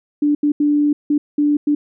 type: tone bursts at uneven times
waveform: sine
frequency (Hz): 293.7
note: D4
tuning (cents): 0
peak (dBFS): -12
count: 6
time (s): 0.22-0.35 / 0.43-0.52 / 0.6-0.93 / 1.1-1.18 / 1.38-1.57 / 1.67-1.75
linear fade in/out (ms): 5
effects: none